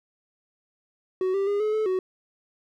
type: tone with pitch steps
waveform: triangle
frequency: 373.1 / 393.3 / 406.7 / 427.5 / 433.8 / 372.9 Hz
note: F#4 / G4 / G#4 / A4 / A4 / F#4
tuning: +14 / +6 / -36 / -50 / -25 / +14 cents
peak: -20 dBFS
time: 1.21-1.99 s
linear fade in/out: 2 ms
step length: 130 ms
effects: none